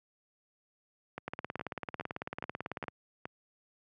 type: two click trains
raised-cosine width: 0.5 ms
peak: -23 / -21 dBFS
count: 6 / 30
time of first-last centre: 1.18-3.255 / 1.28-2.882 s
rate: 2.41 / 18.1 Hz
effects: high-pass 100 Hz 12 dB/octave